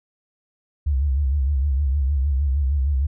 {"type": "tone with vibrato", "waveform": "sine", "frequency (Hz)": 69.3, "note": "C#2", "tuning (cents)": 0, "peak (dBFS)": -17, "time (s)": [0.86, 3.07], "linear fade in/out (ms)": 10, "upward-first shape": "sine", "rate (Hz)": 6.5, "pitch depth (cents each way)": 120, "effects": []}